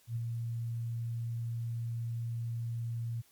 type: tone with ADSR envelope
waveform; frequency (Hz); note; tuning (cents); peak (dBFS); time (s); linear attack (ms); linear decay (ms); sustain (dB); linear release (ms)
sine; 116.54; A#2; 0; -30; 0.07-3.22; 89; 19; -3; 19
effects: white hiss -65 dBFS RMS until 3.31 s + MP3 96 kbps